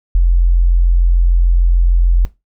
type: tone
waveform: sine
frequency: 43.37 Hz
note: F1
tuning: 11 cents flat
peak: -7 dBFS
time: 0.15-2.25 s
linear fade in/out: 0 ms
effects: noise-tail reverb RT60 0.2 s tail -17 dB re dry